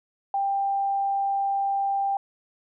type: tone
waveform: sine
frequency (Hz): 791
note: G5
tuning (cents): +15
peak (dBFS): -22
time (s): 0.34-2.17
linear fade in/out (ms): 2
effects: none